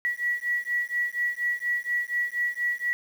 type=beating tone pair; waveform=sine; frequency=1935 / 1939.2 Hz; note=B6 / B6; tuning=-36 / -32 cents; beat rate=4.2 Hz; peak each=-28 dBFS; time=0.05-2.93 s; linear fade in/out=0 ms; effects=8-bit